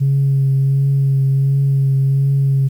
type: tone with vibrato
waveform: sine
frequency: 136.8 Hz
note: C#3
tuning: 23 cents flat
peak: -10 dBFS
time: 0-2.69 s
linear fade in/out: 20 ms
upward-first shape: triangle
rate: 1.4 Hz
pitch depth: 20 cents each way
effects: tanh soft clip ceiling -8 dBFS + 8-bit